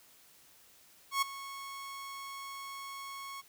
sawtooth tone with ADSR envelope, 1100 Hz, C#6, 14 cents flat, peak -22 dBFS, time 1.11-3.42 s, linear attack 110 ms, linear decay 10 ms, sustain -16 dB, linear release 23 ms, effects white hiss -61 dBFS RMS until 3.48 s

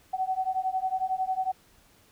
sine beating tone pair, 748 / 759 Hz, F#5 / F#5, +19 / +44 cents, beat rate 11 Hz, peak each -29 dBFS, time 0.13-1.52 s, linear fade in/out 10 ms, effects pink hiss -60 dBFS RMS until 2.11 s

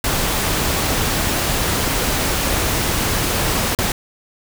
pink noise with dropouts, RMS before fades -19 dBFS, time 0.04-3.92 s, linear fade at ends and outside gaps 2 ms, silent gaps 3.75-3.787 s, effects none

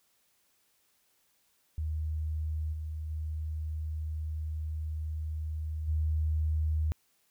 sine tone with level steps, 77.78 Hz, D#2, in tune, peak -30 / -34 / -32 / -26 dBFS, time 1.78-6.92 s, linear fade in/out 0 ms, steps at 2.72 / 3.09 / 5.87 s, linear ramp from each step 20 ms, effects white hiss -71 dBFS RMS until 7.3 s

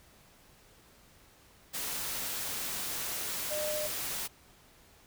sine tone in noise, 605 Hz, D#5, 49 cents flat, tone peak -33 dBFS, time 3.5-3.88 s, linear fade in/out 20 ms, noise white, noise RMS -36 dBFS, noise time 1.73-4.28 s, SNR 0 dB, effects pink hiss -60 dBFS RMS until 5.06 s

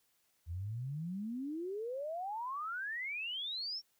sine exponential sweep, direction up, 79.4 to 5588 Hz, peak -37 dBFS, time 0.46-3.82 s, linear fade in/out 50 ms, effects white hiss -75 dBFS RMS until 3.99 s

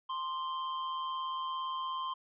square tone with amplitude modulation, 1047 Hz, C6, 1 cent sharp, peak -33 dBFS, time 0.09-2.14 s, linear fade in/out 10 ms, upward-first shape sine, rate 157 Hz, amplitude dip 40%, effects resampled to 8000 Hz

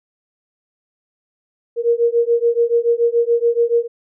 sine beating tone pair, 466.2 / 473.2 Hz, A#4 / A#4, 0 / +26 cents, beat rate 7 Hz, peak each -16 dBFS, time 1.76-3.88 s, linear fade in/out 50 ms, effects none

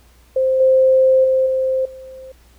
sine tone with level steps, 523.3 Hz, C5, in tune, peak -13 / -9 / -12 / -15 / -33 dBFS, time 0.36-2.32 s, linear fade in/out 5 ms, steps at 0.6 / 1.24 / 1.46 / 1.85 s, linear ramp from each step 5 ms, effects added 60 Hz sine -48 dBFS peak until 2.58 s + pink hiss -54 dBFS RMS until 2.58 s

